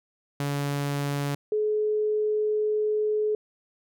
sawtooth / sine tone pair in turn, 142.5 / 425.9 Hz, C#3 / G#4, +48 / +44 cents, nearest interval octave + perfect fifth, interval 1896 cents, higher second, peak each -22 dBFS, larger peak neither, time 0.4-1.35 / 1.52-3.35 s, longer second, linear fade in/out 2 ms, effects none

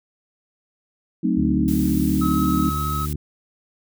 sine chord, F# diminished seventh, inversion none, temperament equal, 185 / 220 / 261.6 / 311.1 Hz, F#3 / A3 / C4 / Eb4, 0 / 0 / 0 / 0 cents, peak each -23 dBFS, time 1.23-2.7 s, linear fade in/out 10 ms
harmonic tone, 73.42 Hz, D2, in tune, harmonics 1 / 2 / 3 / 4 / 5, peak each -26 / -27 / -35 / -36 / -40 dBFS, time 1.37-3.16 s, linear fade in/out 5 ms
blue noise, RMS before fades -35 dBFS, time 1.68-3.13 s, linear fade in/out 0 ms
triangle tone, 1284 Hz, E6, 46 cents flat, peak -23 dBFS, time 2.21-3.06 s, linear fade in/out 10 ms
effects none

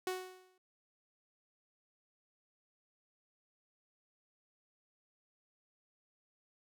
sawtooth tone with exponential decay, 370 Hz, F#4, in tune, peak -29 dBFS, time 0.07-0.58 s, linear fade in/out 2 ms, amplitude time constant 110 ms, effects none

